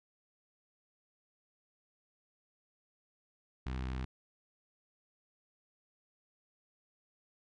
sawtooth tone with notch filter, 64.1 Hz, C2, 35 cents flat, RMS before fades -38 dBFS, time 3.66-4.05 s, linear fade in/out 5 ms, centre 540 Hz, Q 1.3, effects low-pass 4000 Hz 12 dB/octave

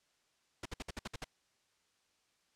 pink noise bursts, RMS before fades -41 dBFS, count 8, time 0.63-1.244 s, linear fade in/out 5 ms, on 26 ms, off 58 ms, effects white hiss -75 dBFS RMS until 2.55 s + low-pass 7000 Hz 12 dB/octave

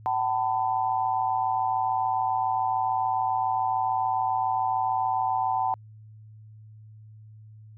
sine tone cluster, 761 / 888 / 1002 Hz, F#5 / A5 / B5, +48 / +16 / +25 cents, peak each -26 / -27 / -30 dBFS, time 0.06-5.74 s, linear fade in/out 0 ms, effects added 108 Hz sine -45 dBFS peak until 7.77 s

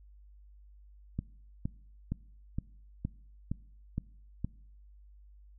click train, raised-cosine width 5 ms, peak -20 dBFS, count 8, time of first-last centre 1.19-4.446 s, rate 2.15 Hz, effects noise-tail reverb RT60 0.7 s tail -23 dB re dry + added 50 Hz sine -53 dBFS peak until 5.58 s

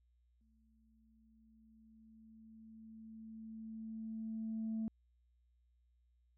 sine tone with exponential growth, 221.7 Hz, A3, 13 cents sharp, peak -34 dBFS, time 0.41-4.88 s, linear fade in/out 0 ms, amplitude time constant 970 ms, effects tanh soft clip ceiling -33 dBFS + added 60 Hz sine -70 dBFS peak until 6.37 s

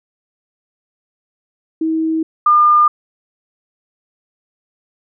sine tone pair in turn, 320.5 / 1206.2 Hz, E4 / D6, -49 / +46 cents, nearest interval octave + major seventh, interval 2295 cents, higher second, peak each -14 / -7 dBFS, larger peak second, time 1.81-2.23 / 2.46-2.88 s, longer neither, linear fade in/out 5 ms, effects none

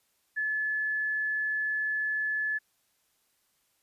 sine tone, 1723 Hz, A6, 37 cents flat, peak -27 dBFS, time 0.36-2.59 s, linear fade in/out 20 ms, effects white hiss -72 dBFS RMS until 3.82 s + resampled to 32000 Hz

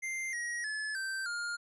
square tone with pitch steps, 2093 / 1897.2 / 1719.8 / 1558.9 / 1413.1 Hz, C7 / A#6 / A6 / G6 / F6, 0 / +30 / -40 / -10 / +20 cents, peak -35 dBFS, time 0.02-1.57 s, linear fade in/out 20 ms, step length 310 ms, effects resampled to 24000 Hz

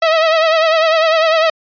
sawtooth tone with vibrato, 644 Hz, E5, 41 cents flat, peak -6 dBFS, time 0.02-1.5 s, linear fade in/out 5 ms, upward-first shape triangle, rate 10 Hz, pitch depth 68 cents each way, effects resampled to 11025 Hz

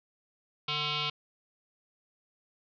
sine tone with frequency modulation, 146.83 Hz, D3, in tune, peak -29 dBFS, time 0.68-1.1 s, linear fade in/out 5 ms, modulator 598 Hz, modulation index 6.5, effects none

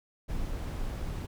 brown noise, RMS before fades -34 dBFS, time 0.28-1.27 s, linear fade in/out 20 ms, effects none

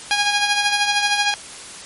10% pulse tone with tremolo, 820 Hz, G#5, 22 cents flat, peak -6 dBFS, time 0.11-1.34 s, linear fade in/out 0 ms, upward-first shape sine, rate 13 Hz, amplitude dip 50%, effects white hiss -36 dBFS RMS until 1.85 s + MP3 48 kbps

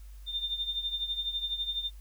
sine tone with tremolo, 3610 Hz, A7, 44 cents sharp, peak -27 dBFS, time 0.26-1.91 s, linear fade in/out 50 ms, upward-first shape triangle, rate 12 Hz, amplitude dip 80%, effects added 50 Hz sine -44 dBFS peak until 2 s + white hiss -63 dBFS RMS until 2 s

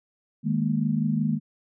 sine chord, D# suspended fourth, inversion none, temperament equal, 155.56 / 207.7 / 233.1 Hz, D#3 / G#3 / A#3, 0 / 0 / 0 cents, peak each -26 dBFS, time 0.43-1.4 s, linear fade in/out 50 ms, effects none

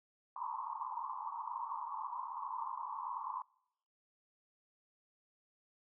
white band-pass noise, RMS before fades -42 dBFS, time 0.36-3.42 s, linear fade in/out 2 ms, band 890 to 1100 Hz, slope 96 dB/octave, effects noise-tail reverb RT60 0.8 s tail -26 dB re dry

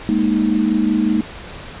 sine chord, Ab suspended second, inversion none, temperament equal, 207.7 / 233.1 / 311.1 Hz, Ab3 / Bb3 / Eb4, 0 / 0 / 0 cents, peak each -18 dBFS, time 0.09-1.21 s, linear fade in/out 0 ms, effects pink hiss -34 dBFS RMS until 1.8 s + resampled to 8000 Hz

